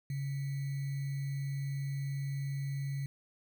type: tone with sample-and-hold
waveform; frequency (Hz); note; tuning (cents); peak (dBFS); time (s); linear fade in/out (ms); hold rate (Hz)
sine; 138.59; C#3; 0; -33; 0.1-3.06; 2; 2100
effects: none